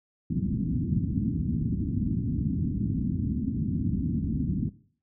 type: low-pass noise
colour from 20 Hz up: white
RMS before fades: -27 dBFS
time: 0.3-4.69 s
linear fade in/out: 5 ms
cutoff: 270 Hz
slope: 48 dB/octave
effects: noise-tail reverb RT60 0.5 s tail -18 dB re dry + high-pass 60 Hz 12 dB/octave